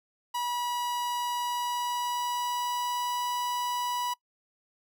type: tone with pitch glide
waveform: 45% pulse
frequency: 971 to 980 Hz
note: B5 to B5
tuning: -30 to -14 cents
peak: -29 dBFS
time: 0.34-4.14 s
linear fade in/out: 10 ms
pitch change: +16 cents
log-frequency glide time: 1.38-3.24 s
effects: noise-tail reverb RT60 0.1 s tail -23 dB re dry